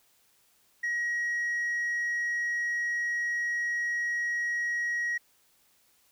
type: tone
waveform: sine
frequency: 1900 Hz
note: A#6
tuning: 33 cents sharp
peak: -25 dBFS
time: 0.83-5.18 s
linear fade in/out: 10 ms
effects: tanh soft clip ceiling -26 dBFS + white hiss -66 dBFS RMS until 6.11 s